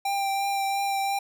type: tone with vibrato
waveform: square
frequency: 790 Hz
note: G5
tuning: 13 cents sharp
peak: -25 dBFS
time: 0.05-1.19 s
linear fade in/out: 5 ms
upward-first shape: triangle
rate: 2.9 Hz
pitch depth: 17 cents each way
effects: none